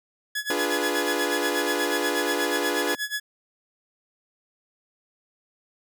sawtooth tone with tremolo, 1693 Hz, G#6, 33 cents sharp, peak -21 dBFS, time 0.35-3.2 s, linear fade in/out 5 ms, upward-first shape sine, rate 8.3 Hz, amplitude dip 90%
sawtooth chord, D diminished seventh, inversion none, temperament equal with one note detuned, 293.7 / 349.2 / 415.3 / 491.6 Hz, D4 / F4 / Ab4 / Cb5, 0 / 0 / 0 / -8 cents, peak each -26 dBFS, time 0.5-2.95 s, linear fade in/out 2 ms
effects none

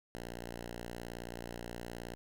5% pulse tone, 58.9 Hz, A#1, 19 cents sharp, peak -31 dBFS, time 0.15-2.15 s, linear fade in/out 0 ms, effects none

